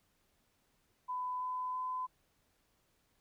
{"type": "tone with pitch steps", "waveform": "sine", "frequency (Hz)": [1002, 1008.4, 1014.8], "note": ["B5", "B5", "B5"], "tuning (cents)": [25, 36, 47], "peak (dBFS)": -35, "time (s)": [1.08, 2.07], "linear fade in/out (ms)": 20, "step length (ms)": 330, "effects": ["pink hiss -75 dBFS RMS until 3.2 s"]}